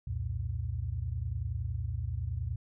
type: tone cluster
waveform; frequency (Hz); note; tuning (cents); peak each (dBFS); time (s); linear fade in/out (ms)
sine; 66.5 / 87.3 / 117.6; C2 / F2 / A#2; +29 / 0 / +16; -37 / -35 / -36; 0.07-2.56; 5
effects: none